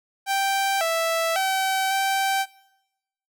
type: tone with pitch steps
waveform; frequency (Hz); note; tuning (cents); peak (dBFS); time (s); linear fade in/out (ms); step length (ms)
sawtooth; 783 / 659 / 767 / 777; G5 / E5 / G5 / G5; -2 / -1 / -38 / -16; -17; 0.26-2.46; 50; 550
effects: noise-tail reverb RT60 0.9 s tail -21 dB re dry